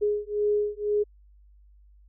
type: beating tone pair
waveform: sine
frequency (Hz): 415.3 / 417.3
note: G#4 / G#4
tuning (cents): 0 / +8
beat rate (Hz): 2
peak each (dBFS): -26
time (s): 0.01-1.04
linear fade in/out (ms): 20
effects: added 50 Hz sine -52 dBFS peak until 2.08 s